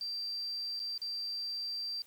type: tone with dropouts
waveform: sine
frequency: 4699 Hz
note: D8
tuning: in tune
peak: -35 dBFS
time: 0.01-2.02 s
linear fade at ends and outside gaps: 1 ms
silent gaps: 0.794-0.8 / 0.978-1.017 s
effects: white hiss -62 dBFS RMS until 2.06 s